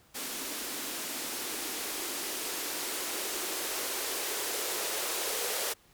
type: noise with band-pass filter sweep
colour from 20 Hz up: violet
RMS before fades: -35 dBFS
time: 0.14-5.74 s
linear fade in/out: 20 ms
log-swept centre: 260 to 460 Hz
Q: 2.8
effects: pink hiss -62 dBFS RMS until 5.93 s